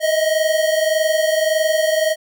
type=tone pair together; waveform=square; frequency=625.3 / 647 Hz; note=D#5 / E5; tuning=+8 / -32 cents; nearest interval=minor second; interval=60 cents; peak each=-17 / -21 dBFS; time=0-2.16 s; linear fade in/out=50 ms; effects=none